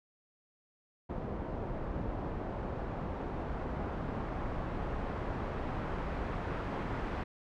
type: noise with low-pass filter sweep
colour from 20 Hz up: pink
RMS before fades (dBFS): -37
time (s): 1.09-7.24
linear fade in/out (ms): 10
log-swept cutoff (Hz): 760 to 1500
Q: 0.82
effects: none

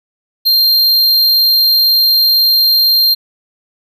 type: tone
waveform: square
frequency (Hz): 4186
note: C8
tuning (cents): 0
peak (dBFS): -8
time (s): 0.45-3.15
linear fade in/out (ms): 20
effects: none

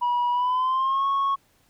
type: tone with pitch glide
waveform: sine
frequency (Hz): 970 to 1101.4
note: B5 to C#6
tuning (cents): -31 to -11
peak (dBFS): -18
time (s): 0.01-1.36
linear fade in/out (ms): 20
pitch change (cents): +220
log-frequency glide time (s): 0.31-1.06
effects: tanh soft clip ceiling -19 dBFS + pink hiss -63 dBFS RMS until 1.69 s

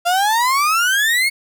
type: exponential sweep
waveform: 35% pulse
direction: up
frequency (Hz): 683 to 2217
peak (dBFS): -12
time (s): 0.05-1.3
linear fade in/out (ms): 20
effects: none

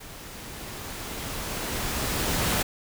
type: noise with level ramp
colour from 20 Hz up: pink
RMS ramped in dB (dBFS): -43 to -24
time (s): 0-2.63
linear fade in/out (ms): 10
effects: none

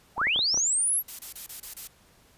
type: linear sweep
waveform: sine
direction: up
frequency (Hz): 641 to 11840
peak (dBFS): -22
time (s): 0.16-1.03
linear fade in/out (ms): 50
type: clicks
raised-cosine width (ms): 1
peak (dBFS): -23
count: 7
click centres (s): 0.18 / 0.215 / 0.27 / 0.361 / 0.391 / 0.544 / 0.575
type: noise bursts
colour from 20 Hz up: blue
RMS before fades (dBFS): -38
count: 6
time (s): 1.08-1.875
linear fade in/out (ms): 5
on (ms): 110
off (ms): 27
effects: pink hiss -59 dBFS RMS until 2.37 s + resampled to 32000 Hz

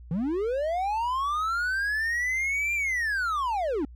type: linear two-way sweep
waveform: triangle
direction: up then down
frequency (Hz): 150.9 to 2398 to 255.6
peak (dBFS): -23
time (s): 0.11-3.85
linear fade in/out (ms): 2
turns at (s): 2.74
effects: added 60 Hz sine -43 dBFS peak until 3.95 s

